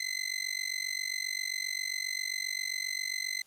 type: tone with amplitude modulation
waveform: 20% pulse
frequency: 2049 Hz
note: C7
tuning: 37 cents flat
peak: -23 dBFS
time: 0-3.42 s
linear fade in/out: 5 ms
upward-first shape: sine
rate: 47.5 Hz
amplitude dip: 95%
effects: white hiss -64 dBFS RMS until 3.46 s + low-pass 12000 Hz 12 dB/octave